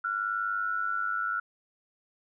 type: tone pair together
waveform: sine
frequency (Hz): 1349.4 / 1450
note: E6 / F#6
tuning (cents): +40 / -35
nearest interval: minor second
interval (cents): 125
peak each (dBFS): -30 / -31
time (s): 0.04-1.4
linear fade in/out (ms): 5
effects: none